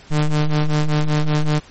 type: ring-modulated tone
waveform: square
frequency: 75.1 Hz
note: D2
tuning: 39 cents sharp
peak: -12 dBFS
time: 0.1-1.6 s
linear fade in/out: 20 ms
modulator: 77.7 Hz
effects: pink hiss -45 dBFS RMS until 1.7 s + MP3 32 kbps